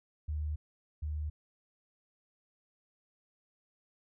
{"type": "tone pair in turn", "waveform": "sine", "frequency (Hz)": [75.8, 75.8], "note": ["D#2", "D#2"], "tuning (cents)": [-45, -45], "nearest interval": "unison", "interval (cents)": 0, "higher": "neither", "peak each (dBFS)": [-32, -33], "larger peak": "first", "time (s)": [[0.28, 0.56], [1.02, 1.3]], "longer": "neither", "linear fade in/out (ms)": 10, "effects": []}